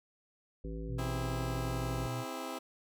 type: harmonic tone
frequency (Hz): 54.7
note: A1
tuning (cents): -9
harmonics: 1 / 3 / 5 / 7 / 9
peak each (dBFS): -39 / -44 / -46 / -47 / -49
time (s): 0.64-2.07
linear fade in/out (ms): 5
type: tone with pitch glide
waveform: sine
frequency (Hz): 122.9 to 121.63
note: B2 to B2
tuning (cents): -8 to -26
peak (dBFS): -36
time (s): 0.87-2.25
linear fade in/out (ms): 50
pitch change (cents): -18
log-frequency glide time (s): 1.57-1.76
type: chord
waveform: 15% pulse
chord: C augmented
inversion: none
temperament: just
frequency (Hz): 261.6 / 327 / 408.8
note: C4 / E4 / G#4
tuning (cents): 0 / -14 / -27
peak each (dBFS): -35 / -36 / -39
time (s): 0.98-2.59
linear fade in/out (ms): 10
effects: none